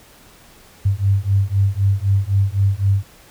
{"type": "beating tone pair", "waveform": "sine", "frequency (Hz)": [96.7, 100.6], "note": ["G2", "G2"], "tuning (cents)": [-23, 45], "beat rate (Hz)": 3.9, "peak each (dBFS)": -17, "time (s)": [0.85, 3.04], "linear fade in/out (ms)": 10, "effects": ["pink hiss -47 dBFS RMS until 3.3 s"]}